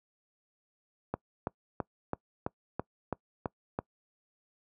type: click train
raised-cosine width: 1 ms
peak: -17 dBFS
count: 9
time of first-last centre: 1.14-3.789 s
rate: 3.02 Hz
effects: noise-tail reverb RT60 0.1 s tail -24 dB re dry + high-pass 80 Hz 12 dB/octave